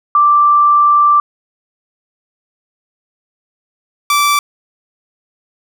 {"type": "tone pair in turn", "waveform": ["sine", "sawtooth"], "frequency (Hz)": [1174.7, 1163.9], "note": ["D6", "D6"], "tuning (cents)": [0, -16], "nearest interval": "unison", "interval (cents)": 16, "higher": "first", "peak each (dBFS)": -6, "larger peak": "neither", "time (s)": [[0.15, 1.2], [4.1, 4.39]], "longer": "first", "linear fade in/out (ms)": 2, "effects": []}